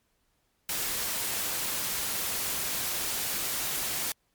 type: noise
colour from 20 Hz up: white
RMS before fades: -31 dBFS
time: 0.69-4.12 s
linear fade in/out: 2 ms
effects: pink hiss -73 dBFS RMS until 4.34 s + MP3 96 kbps